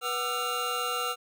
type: tone cluster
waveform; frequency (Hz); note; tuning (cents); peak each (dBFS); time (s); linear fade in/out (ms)
square; 488.4 / 745 / 1207 / 1338 / 2796; B4 / F#5 / D6 / E6 / F7; -19 / +12 / +47 / +25 / +1; -37 / -39 / -39 / -32 / -36; 0.01-1.16; 50
effects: none